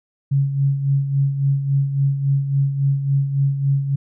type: tone with tremolo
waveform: sine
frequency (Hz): 138.59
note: C#3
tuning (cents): 0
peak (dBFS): -13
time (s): 0.31-3.96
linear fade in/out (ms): 10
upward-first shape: sine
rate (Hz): 3.6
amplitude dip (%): 60
effects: none